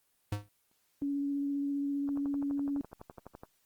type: tone with exponential decay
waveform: square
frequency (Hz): 103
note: G#2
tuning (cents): -14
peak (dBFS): -28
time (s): 0.32-0.49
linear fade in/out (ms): 5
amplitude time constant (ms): 36
type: tone with vibrato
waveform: sine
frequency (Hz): 282.1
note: C#4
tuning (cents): +30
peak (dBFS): -30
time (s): 1.02-2.81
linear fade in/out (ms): 0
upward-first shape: sine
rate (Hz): 15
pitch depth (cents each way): 11
type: click train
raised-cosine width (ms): 1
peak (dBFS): -31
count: 17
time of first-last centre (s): 2.09-3.435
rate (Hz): 11.9
effects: white hiss -73 dBFS RMS until 3.65 s + Opus 24 kbps